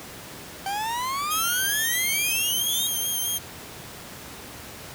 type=exponential sweep; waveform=40% pulse; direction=up; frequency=772 to 3803 Hz; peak=-25 dBFS; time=0.66-2.87 s; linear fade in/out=2 ms
type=tone with vibrato; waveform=5% pulse; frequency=3192 Hz; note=G7; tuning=31 cents sharp; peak=-17 dBFS; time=1.3-3.39 s; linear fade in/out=20 ms; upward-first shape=sine; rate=4.6 Hz; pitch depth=26 cents each way
effects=pink hiss -40 dBFS RMS until 4.94 s + high-pass 80 Hz 12 dB/octave